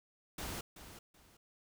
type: noise with echo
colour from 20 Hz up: pink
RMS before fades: -42 dBFS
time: 0.38-0.61 s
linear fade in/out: 5 ms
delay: 380 ms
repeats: 2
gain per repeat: -11 dB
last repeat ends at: 1.37 s
effects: none